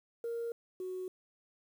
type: tone pair in turn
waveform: sine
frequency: 466.2 / 370 Hz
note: A#4 / F#4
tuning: 0 / 0 cents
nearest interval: major third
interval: 400 cents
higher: first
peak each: -33 / -36 dBFS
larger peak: first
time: 0.24-0.52 / 0.8-1.08 s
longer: neither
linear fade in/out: 2 ms
effects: tanh soft clip ceiling -32 dBFS + 10-bit